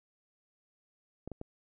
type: clicks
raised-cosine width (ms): 2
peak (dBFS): -27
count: 3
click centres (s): 1.276 / 1.317 / 1.414
effects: none